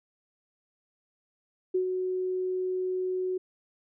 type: tone with ADSR envelope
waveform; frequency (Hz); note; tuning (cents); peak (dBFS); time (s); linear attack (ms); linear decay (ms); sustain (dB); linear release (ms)
sine; 369.6; F#4; -2; -22; 1.74-3.38; 10; 99; -5; 9
effects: none

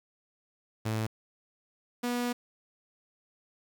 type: tone pair in turn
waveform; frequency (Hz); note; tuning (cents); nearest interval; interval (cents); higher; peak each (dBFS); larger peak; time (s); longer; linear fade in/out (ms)
sawtooth; 110 / 243.1; A2 / B3; 0 / -27; octave + major second; 1373; second; -25; neither; 0.85-1.07 / 2.03-2.33; second; 10
effects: 9-bit

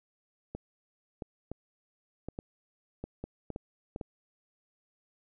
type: clicks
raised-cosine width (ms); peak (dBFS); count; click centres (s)
2; -24; 11; 0.55 / 1.222 / 1.516 / 2.286 / 2.389 / 3.04 / 3.24 / 3.503 / 3.561 / 3.961 / 4.012
effects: none

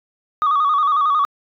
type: tone with vibrato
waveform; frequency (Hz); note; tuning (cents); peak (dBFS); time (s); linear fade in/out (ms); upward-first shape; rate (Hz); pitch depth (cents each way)
sine; 1180; D6; +8; -12; 0.42-1.25; 0; square; 11; 75
effects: tanh soft clip ceiling -11 dBFS

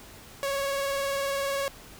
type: tone with vibrato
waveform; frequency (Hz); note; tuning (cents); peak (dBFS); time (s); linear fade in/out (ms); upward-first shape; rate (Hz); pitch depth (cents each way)
sawtooth; 554.4; C#5; 0; -23; 0.43-1.68; 0; sine; 20; 28
effects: pink hiss -48 dBFS RMS until 1.99 s

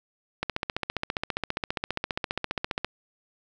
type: click train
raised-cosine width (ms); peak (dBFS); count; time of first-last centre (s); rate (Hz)
0.3; -11; 37; 0.43-2.846; 14.9
effects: none

